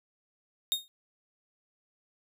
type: tone with exponential decay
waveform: 40% pulse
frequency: 3703 Hz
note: A#7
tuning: 12 cents flat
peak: -21 dBFS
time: 0.72-0.88 s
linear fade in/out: 0 ms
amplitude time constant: 33 ms
effects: none